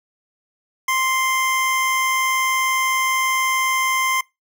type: tone pair together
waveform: square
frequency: 1046.5 / 2093 Hz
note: C6 / C7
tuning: 0 / 0 cents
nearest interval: octave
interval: 1200 cents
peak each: -21 dBFS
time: 0.88-4.21 s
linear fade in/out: 5 ms
effects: noise-tail reverb RT60 0.2 s tail -23 dB re dry